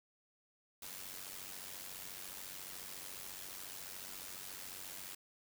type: noise with amplitude modulation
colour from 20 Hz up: white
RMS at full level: -45 dBFS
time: 0.82-5.15 s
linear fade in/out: 5 ms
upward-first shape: sine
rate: 94.2 Hz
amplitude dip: 65%
effects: none